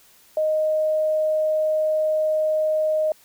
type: tone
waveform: sine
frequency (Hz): 621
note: D#5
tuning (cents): -3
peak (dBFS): -18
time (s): 0.37-3.12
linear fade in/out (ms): 2
effects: white hiss -54 dBFS RMS until 3.24 s